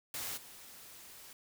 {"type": "noise with level steps", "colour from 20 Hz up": "white", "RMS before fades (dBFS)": [-40, -53], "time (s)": [0.14, 1.33], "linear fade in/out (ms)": 2, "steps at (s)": 0.36, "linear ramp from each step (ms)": 20, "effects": []}